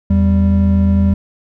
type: tone pair together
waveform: triangle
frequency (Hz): 82.41 / 196.01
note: E2 / G3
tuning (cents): 0 / 0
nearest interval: octave + minor third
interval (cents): 1500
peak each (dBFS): -10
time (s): 0.1-1.14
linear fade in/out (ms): 5
effects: none